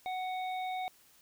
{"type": "harmonic tone", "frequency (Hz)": 742, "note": "F#5", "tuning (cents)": 5, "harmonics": [1, 3, 5], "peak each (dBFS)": [-34, -44, -48], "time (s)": [0.06, 0.88], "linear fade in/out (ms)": 0, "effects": ["white hiss -63 dBFS RMS until 1.21 s"]}